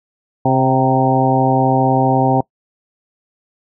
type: harmonic tone with a mistuned harmonic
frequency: 132.1 Hz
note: C3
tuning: 17 cents sharp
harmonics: 1 / 2 / 3 / 4 / 5 / 6 / 7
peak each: -17 / -17 / -22 / -21 / -21 / -16 / -21 dBFS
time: 0.45-2.41 s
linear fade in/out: 5 ms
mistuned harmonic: 6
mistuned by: -35 cents
effects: noise-tail reverb RT60 0.1 s tail -23 dB re dry